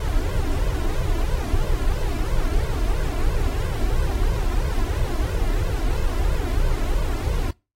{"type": "noise with flanger", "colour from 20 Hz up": "brown", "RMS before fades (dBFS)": -21, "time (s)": [0, 7.51], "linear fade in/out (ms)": 5, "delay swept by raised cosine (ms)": [1.9, 3], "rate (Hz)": 3, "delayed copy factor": 0.95, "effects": ["noise-tail reverb RT60 0.3 s tail -26 dB re dry", "AAC 48 kbps"]}